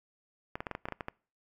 clicks, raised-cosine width 0.5 ms, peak -20 dBFS, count 10, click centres 0.555 / 0.605 / 0.668 / 0.713 / 0.751 / 0.855 / 0.886 / 0.923 / 1.008 / 1.084 s, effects noise-tail reverb RT60 0.4 s tail -25 dB re dry + MP3 96 kbps

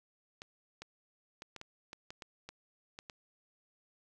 clicks, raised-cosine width 0.2 ms, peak -28 dBFS, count 11, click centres 0.419 / 0.82 / 1.421 / 1.563 / 1.614 / 1.931 / 2.105 / 2.222 / 2.49 / 2.989 / 3.098 s, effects none

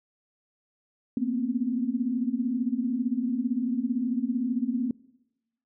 sine tone cluster, 229.9 / 245.2 / 263.1 Hz, A#3 / B3 / C4, -24 / -12 / +10 cents, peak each -29 dBFS, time 1.17-4.91 s, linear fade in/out 2 ms, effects noise-tail reverb RT60 1.0 s tail -24 dB re dry

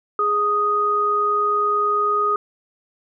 sine tone pair together, 415.3 / 1244.5 Hz, G#4 / D#6, 0 / 0 cents, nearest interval octave + perfect fifth, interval 1900 cents, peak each -24 / -17 dBFS, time 0.19-2.36 s, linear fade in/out 2 ms, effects none

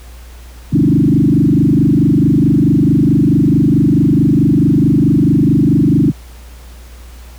sine tone with frequency modulation, 220 Hz, A3, in tune, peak -7 dBFS, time 0.72-6.12 s, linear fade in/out 20 ms, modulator 24.6 Hz, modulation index 3.9, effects added 60 Hz sine -32 dBFS peak until 7.38 s + pink hiss -42 dBFS RMS until 7.38 s

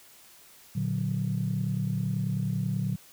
sine chord, Bb augmented, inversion none, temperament equal, 116.54 / 146.83 / 185 Hz, Bb2 / D3 / F#3, 0 / 0 / 0 cents, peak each -30 dBFS, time 0.75-2.96 s, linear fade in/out 10 ms, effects tanh soft clip ceiling -18 dBFS + white hiss -54 dBFS RMS until 3.12 s

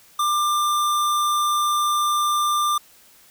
square tone, 1191 Hz, D6, 24 cents sharp, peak -19 dBFS, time 0.19-2.78 s, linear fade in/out 5 ms, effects white hiss -52 dBFS RMS until 3.3 s

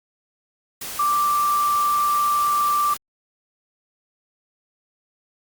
sine tone in noise, 1174.7 Hz, D6, in tune, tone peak -17 dBFS, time 0.99-2.94 s, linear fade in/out 5 ms, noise white, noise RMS -32 dBFS, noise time 0.81-2.97 s, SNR +12 dB, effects Opus 48 kbps

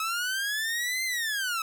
sawtooth linear two-way sweep, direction up then down, 1281 to 2093 to 1281 Hz, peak -24 dBFS, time 0-1.62 s, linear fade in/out 2 ms, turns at 1.04 s, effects none

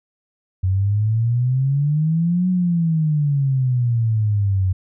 sine exponential two-way sweep, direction up then down, 91.8 to 185 to 91.8 Hz, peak -15 dBFS, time 0.63-4.73 s, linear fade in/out 10 ms, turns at 2.49 s, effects none

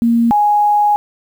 sine tone pair in turn, 233.1 / 830.7 Hz, A#3 / G#5, 0 / 0 cents, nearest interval octave + minor seventh, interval 2200 cents, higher second, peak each -9 dBFS, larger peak neither, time 0.02-0.31 / 0.31-0.96 s, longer second, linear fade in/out 0 ms, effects 7-bit

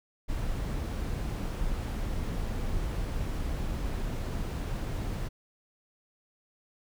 brown noise, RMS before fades -32 dBFS, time 0.28-5.29 s, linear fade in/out 20 ms, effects none

